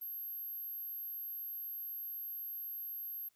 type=tone; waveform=sine; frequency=12544 Hz; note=G9; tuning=in tune; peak=-40 dBFS; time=0.01-3.29 s; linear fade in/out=10 ms; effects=white hiss -75 dBFS RMS until 3.35 s